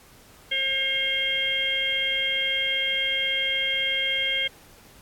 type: harmonic tone with a mistuned harmonic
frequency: 535 Hz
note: C5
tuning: 38 cents sharp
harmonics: 1 / 3 / 4 / 5 / 6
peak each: -37 / -35 / -26 / -36 / -25 dBFS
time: 0.51-4.48 s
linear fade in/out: 10 ms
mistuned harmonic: 5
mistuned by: +58 cents
effects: pink hiss -52 dBFS RMS until 5.01 s + AAC 64 kbps